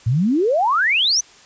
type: exponential sweep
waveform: sine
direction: up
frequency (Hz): 105.5 to 6272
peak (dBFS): -14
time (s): 0.06-1.21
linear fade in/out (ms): 10
effects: white hiss -47 dBFS RMS until 1.45 s + resampled to 16000 Hz